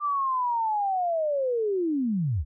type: linear sweep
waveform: sine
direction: down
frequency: 1190 to 59.5 Hz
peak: -23 dBFS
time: 0-2.45 s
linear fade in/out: 50 ms
effects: none